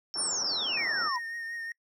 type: tone with tremolo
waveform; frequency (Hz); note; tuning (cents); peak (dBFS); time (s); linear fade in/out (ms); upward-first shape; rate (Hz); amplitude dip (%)
sine; 5420; E8; +47; -31; 0.14-1.16; 0; sine; 3.7; 40
type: low-pass noise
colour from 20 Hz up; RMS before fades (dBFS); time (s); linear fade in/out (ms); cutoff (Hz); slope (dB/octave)
white; -42; 0.15-1.09; 10; 1500; 48
type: exponential sweep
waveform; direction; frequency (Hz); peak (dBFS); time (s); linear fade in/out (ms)
sine; down; 10100 to 932.3; -29; 0.17-1.19; 20
type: tone with vibrato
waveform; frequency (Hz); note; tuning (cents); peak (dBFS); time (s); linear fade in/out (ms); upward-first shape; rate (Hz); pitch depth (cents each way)
triangle; 1845; A#6; -18; -33; 0.77-1.72; 2; triangle; 5.5; 31
effects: noise-tail reverb RT60 0.1 s tail -25 dB re dry + high-pass 200 Hz 12 dB/octave